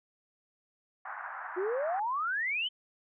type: band-pass noise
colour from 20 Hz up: white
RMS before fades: -41 dBFS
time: 1.05-2 s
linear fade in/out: 5 ms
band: 720 to 1700 Hz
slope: 48 dB/octave
type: exponential sweep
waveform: sine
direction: up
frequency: 349.2 to 3136 Hz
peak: -29 dBFS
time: 1.56-2.69 s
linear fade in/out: 20 ms
effects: none